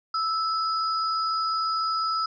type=tone pair together; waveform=sine; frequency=1313 / 4957 Hz; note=E6 / D#8; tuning=-7 / -7 cents; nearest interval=octave + major seventh; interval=2300 cents; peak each=-24 / -31 dBFS; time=0.14-2.26 s; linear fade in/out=5 ms; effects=none